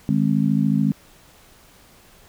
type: chord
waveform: sine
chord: Ab major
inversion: second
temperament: equal with one note detuned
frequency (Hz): 153.95 / 207.7 / 261.6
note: Eb3 / Ab3 / C4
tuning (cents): -18 / 0 / 0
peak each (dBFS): -21 / -19 / -22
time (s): 0.09-0.92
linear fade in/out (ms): 0
effects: pink hiss -51 dBFS RMS until 2.28 s